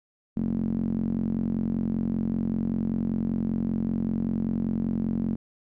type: tone with band-pass filter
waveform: sawtooth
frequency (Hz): 45.16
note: F#1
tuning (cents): -41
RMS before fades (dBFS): -27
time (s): 0.36-5.36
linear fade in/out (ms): 10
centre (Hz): 220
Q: 5.4
effects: none